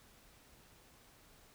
silence, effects pink hiss -63 dBFS RMS until 1.54 s

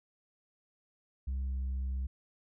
sine tone with pitch glide, 66 to 65.32 Hz, C2 to C2, +16 to -2 cents, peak -29 dBFS, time 1.27-2.07 s, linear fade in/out 10 ms, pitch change -18 cents, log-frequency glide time 1.44-1.55 s, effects tanh soft clip ceiling -31 dBFS

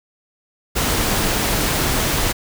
pink noise, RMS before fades -19 dBFS, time 0.75-2.33 s, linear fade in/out 20 ms, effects none

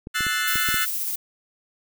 clicks, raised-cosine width 3 ms, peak -21 dBFS, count 6, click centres 0.071 / 0.207 / 0.267 / 0.557 / 0.688 / 0.743 s
30% pulse chord, F# half-diminished seventh, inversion third, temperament equal, 1318.5 / 1480 / 1760 / 2093 Hz, E6 / F#6 / A6 / C7, 0 / 0 / 0 / 0 cents, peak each -27 / -23 / -25 / -27 dBFS, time 0.14-0.86 s, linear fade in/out 20 ms
violet noise with tremolo, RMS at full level -26 dBFS, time 0.47-1.16 s, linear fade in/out 10 ms, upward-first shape sine, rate 15 Hz, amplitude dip 25%
effects none

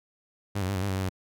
sawtooth tone with pitch steps, 100.8 / 92.2 / 99.5 / 92.2 / 100.5 / 94.6 / 95.6 / 93.5 Hz, G2 / F#2 / G2 / F#2 / G2 / F#2 / G2 / F#2, +49 / -6 / +26 / -6 / +44 / +39 / -43 / +19 cents, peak -23 dBFS, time 0.55-1.094 s, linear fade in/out 10 ms, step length 68 ms, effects none

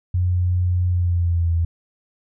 sine tone with pitch glide, 89.7 to 83.69 Hz, F2 to E2, +47 to +27 cents, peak -16 dBFS, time 0.14-1.65 s, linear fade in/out 5 ms, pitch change -120 cents, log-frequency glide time 0.87-1.53 s, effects none

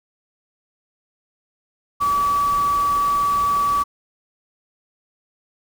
sine tone in noise, 1146 Hz, D6, 43 cents flat, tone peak -16 dBFS, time 2-3.84 s, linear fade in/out 20 ms, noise pink, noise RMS -34 dBFS, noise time 2-3.84 s, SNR +15 dB, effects none

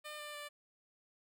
10% pulse tone with pitch steps, 602 / 594.7 / 587.6 Hz, D5 / D5 / D5, +43 / +22 / +1 cents, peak -36 dBFS, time 0.04-0.49 s, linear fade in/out 20 ms, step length 150 ms, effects none

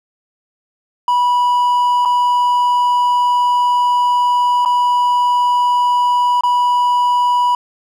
triangle tone with dropouts, 979 Hz, B5, 15 cents flat, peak -9 dBFS, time 1.08-7.55 s, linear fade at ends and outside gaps 2 ms, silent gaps 2.051-2.056 / 4.65-4.658 / 6.409-6.435 s, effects none

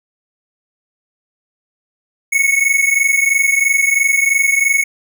square tone pair together, 2194 / 2217 Hz, C#7 / C#7, -18 / 0 cents, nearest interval unison, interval 18 cents, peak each -15 dBFS, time 2.32-4.84 s, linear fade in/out 10 ms, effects none

